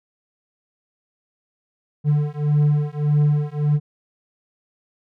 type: beating tone pair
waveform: triangle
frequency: 147.2 / 148.9 Hz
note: D3 / D3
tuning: +4 / +24 cents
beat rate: 1.7 Hz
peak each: -17 dBFS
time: 2.04-3.8 s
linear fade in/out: 50 ms
effects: none